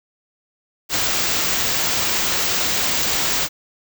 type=band-stop noise; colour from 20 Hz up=white; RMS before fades=-20 dBFS; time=0.89-3.49 s; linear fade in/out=50 ms; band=7900 to 15000 Hz; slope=96 dB/octave; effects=none